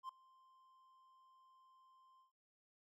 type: tone with ADSR envelope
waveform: triangle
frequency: 1046.5 Hz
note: C6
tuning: in tune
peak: -40 dBFS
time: 0.03-2.32 s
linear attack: 60 ms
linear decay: 4 ms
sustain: -24 dB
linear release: 120 ms
effects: none